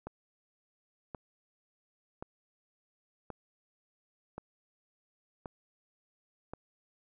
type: click train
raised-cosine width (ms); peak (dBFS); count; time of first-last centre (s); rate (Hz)
1; -26; 7; 0.07-6.536; 0.928
effects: none